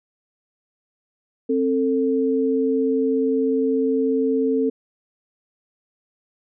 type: tone pair together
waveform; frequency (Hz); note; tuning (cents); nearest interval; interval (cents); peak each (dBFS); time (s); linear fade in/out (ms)
sine; 265.1 / 445.8; C4 / A4; +23 / +23; major sixth; 900; -20; 1.49-4.7; 10
effects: none